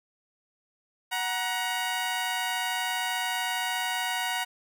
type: tone pair together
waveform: 15% pulse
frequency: 740 / 948.3 Hz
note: F#5 / A#5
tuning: 0 / +29 cents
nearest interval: major third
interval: 429 cents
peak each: -24 dBFS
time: 1.11-4.45 s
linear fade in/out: 20 ms
effects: none